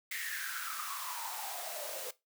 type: noise with high-pass filter sweep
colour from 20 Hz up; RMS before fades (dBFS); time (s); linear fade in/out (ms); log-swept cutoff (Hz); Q
white; -40; 0.11-2.11; 5; 2000 to 500; 9.2
effects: noise-tail reverb RT60 0.2 s tail -18 dB re dry